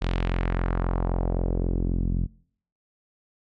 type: tone with low-pass filter sweep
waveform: sawtooth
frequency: 43.8 Hz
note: F1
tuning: 6 cents sharp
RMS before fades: -25 dBFS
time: 0.01-2.27 s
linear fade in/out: 20 ms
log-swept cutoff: 3900 to 180 Hz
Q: 1.5
effects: noise-tail reverb RT60 0.6 s tail -24 dB re dry